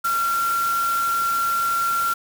sine tone in noise, 1371 Hz, F6, 32 cents flat, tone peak -19 dBFS, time 0.04-2.14 s, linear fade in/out 10 ms, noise white, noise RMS -32 dBFS, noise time 0.04-2.14 s, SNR +10 dB, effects none

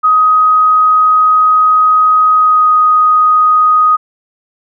sine tone with pitch glide, 1257 to 1247.6 Hz, D#6 to D#6, +17 to +4 cents, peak -5 dBFS, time 0.03-3.97 s, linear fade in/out 20 ms, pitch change -13 cents, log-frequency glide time 2.33-2.7 s, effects none

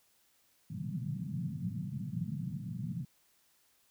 white band-pass noise, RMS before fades -38 dBFS, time 0.7-3.05 s, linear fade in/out 10 ms, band 110 to 200 Hz, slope 48 dB/octave, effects white hiss -70 dBFS RMS until 3.9 s

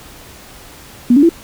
sine tone with pitch steps, 242.7 / 285.3 / 335.4 Hz, B3 / C#4 / E4, -30 / +50 / +30 cents, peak -5 dBFS, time 1.1-1.292 s, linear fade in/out 5 ms, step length 64 ms, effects pink hiss -38 dBFS RMS until 1.43 s

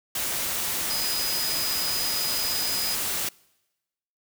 sine tone in noise, 4978 Hz, D#8, in tune, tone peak -28 dBFS, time 0.9-2.95 s, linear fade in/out 5 ms, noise white, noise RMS -28 dBFS, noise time 0.15-3.29 s, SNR -3 dB, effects noise-tail reverb RT60 1.0 s tail -25 dB re dry

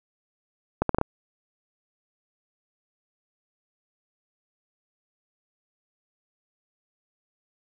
accelerating click train, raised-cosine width 1 ms, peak -7 dBFS, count 5, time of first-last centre 0.82-1.014 s, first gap 73 ms, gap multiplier 0.73, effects none

